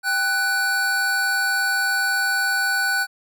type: tone pair together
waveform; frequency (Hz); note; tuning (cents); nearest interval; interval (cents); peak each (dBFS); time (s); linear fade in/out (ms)
square; 789 / 1489.4; G5 / F#6; +11 / +11; major seventh; 1100; -29 / -20; 0.03-3.07; 50
effects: none